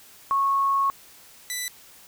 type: tone pair in turn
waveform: sine / 10% pulse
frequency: 1100 / 1984.5 Hz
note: C#6 / B6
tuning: -14 / +8 cents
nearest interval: minor seventh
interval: 1022 cents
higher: second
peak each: -19 dBFS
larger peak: neither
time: 0.31-0.9 / 1.5-1.68 s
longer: first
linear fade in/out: 0 ms
effects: white hiss -50 dBFS RMS until 2.07 s